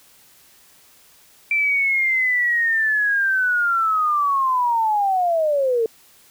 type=linear sweep; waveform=sine; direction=down; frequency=2349 to 440 Hz; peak=-16 dBFS; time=1.51-5.86 s; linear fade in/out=2 ms; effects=white hiss -52 dBFS RMS until 6.3 s